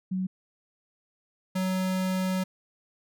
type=tone pair in turn; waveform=sine / square; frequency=186.6 / 186.6 Hz; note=F#3 / F#3; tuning=+15 / +15 cents; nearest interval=unison; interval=0 cents; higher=neither; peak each=-26 dBFS; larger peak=neither; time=0.11-0.27 / 1.55-2.44 s; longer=second; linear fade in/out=10 ms; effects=none